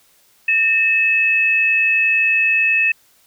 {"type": "tone pair together", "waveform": "sine", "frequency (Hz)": [1821, 2589], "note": ["A#6", "E7"], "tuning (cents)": [-41, -32], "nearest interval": "tritone", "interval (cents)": 609, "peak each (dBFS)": [-21, -13], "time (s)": [0.48, 2.92], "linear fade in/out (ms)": 5, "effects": ["white hiss -55 dBFS RMS until 3.26 s"]}